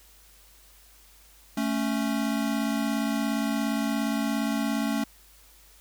square tone pair together, 220 / 277.2 Hz, A3 / C#4, 0 / 0 cents, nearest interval major third, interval 400 cents, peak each -28 / -29 dBFS, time 1.57-5.04 s, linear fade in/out 5 ms, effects added 50 Hz sine -57 dBFS peak until 5.8 s + white hiss -56 dBFS RMS until 5.8 s

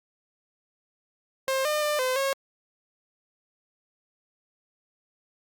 sawtooth tone with pitch steps, 531 / 604 / 597 / 513 / 545 Hz, C5 / D5 / D5 / C5 / C#5, +25 / +48 / +28 / -34 / -29 cents, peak -20 dBFS, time 1.48-2.33 s, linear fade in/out 0 ms, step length 170 ms, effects Opus 48 kbps

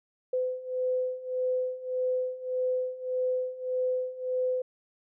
sine beating tone pair, 507 / 508.7 Hz, B4 / C5, +45 / -49 cents, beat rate 1.7 Hz, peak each -32 / -29 dBFS, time 0.33-4.62 s, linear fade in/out 5 ms, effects none

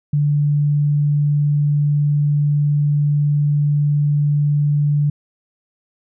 sine tone, 146.4 Hz, D3, 5 cents flat, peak -13 dBFS, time 0.13-5.1 s, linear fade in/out 5 ms, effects none

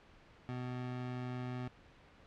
25% pulse tone, 125.2 Hz, B2, 24 cents sharp, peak -35 dBFS, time 0.49-1.68 s, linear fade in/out 0 ms, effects pink hiss -61 dBFS RMS until 2.26 s + low-pass 3000 Hz 12 dB/octave

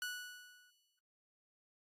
sawtooth tone with exponential decay, 1474 Hz, F#6, 7 cents flat, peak -34 dBFS, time 0.02-0.99 s, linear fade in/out 1 ms, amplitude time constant 210 ms, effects AAC 48 kbps

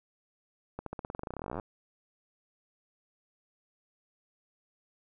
accelerating click train, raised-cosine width 1 ms, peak -23 dBFS, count 27, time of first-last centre 0.79-1.598 s, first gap 73 ms, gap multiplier 0.92, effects none

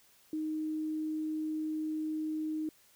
sine tone, 311.1 Hz, D#4, in tune, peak -32 dBFS, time 0.33-2.69 s, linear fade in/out 2 ms, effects white hiss -64 dBFS RMS until 2.95 s

